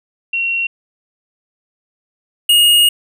sine / square tone pair in turn, 2736 / 2863 Hz, F7 / F7, -36 / +42 cents, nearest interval minor second, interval 78 cents, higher second, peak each -15 / -8 dBFS, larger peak second, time 0.33-0.67 / 2.49-2.89 s, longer second, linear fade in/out 5 ms, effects none

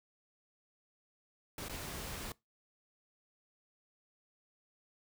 pink noise with dropouts, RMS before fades -43 dBFS, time 1.58-2.32 s, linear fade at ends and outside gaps 2 ms, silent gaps 1.684-1.695 s, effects noise-tail reverb RT60 0.2 s tail -22 dB re dry

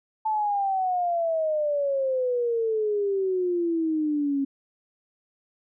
sine exponential sweep, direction down, 880 to 272.4 Hz, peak -22 dBFS, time 0.25-4.45 s, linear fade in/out 10 ms, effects none

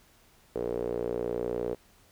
sawtooth tone with band-pass filter, 59.8 Hz, A#1, 45 cents sharp, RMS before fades -32 dBFS, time 0.55-1.75 s, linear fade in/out 10 ms, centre 450 Hz, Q 5.5, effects pink hiss -61 dBFS RMS until 2.11 s

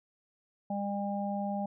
harmonic tone, 201.2 Hz, G3, 45 cents sharp, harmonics 1 / 3 / 4, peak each -33 / -38 / -36 dBFS, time 0.7-1.66 s, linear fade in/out 5 ms, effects none

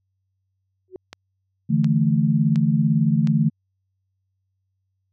sine tone with exponential growth, 371.4 Hz, F#4, 7 cents sharp, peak -27 dBFS, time 0.88-0.96 s, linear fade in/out 1 ms, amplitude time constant 16 ms
click train, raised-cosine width 0.2 ms, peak -18 dBFS, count 4, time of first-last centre 1.13-3.273 s, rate 1.4 Hz
sine chord, D suspended second, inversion none, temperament equal, 146.83 / 164.81 / 220 Hz, D3 / E3 / A3, 0 / 0 / 0 cents, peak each -20 dBFS, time 1.69-3.5 s, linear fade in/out 20 ms
effects added 95 Hz sine -70 dBFS peak until 5.12 s

